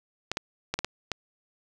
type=clicks; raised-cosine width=0.2 ms; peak=-11 dBFS; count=6; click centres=0.316 / 0.371 / 0.74 / 0.79 / 0.846 / 1.117 s; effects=none